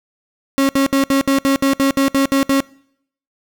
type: tone bursts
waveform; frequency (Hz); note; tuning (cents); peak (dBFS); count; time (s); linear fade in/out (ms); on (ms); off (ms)
35% pulse; 273.3; C#4; -24; -10; 12; 0.58-2.604; 0; 110; 64
effects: noise-tail reverb RT60 0.7 s tail -24 dB re dry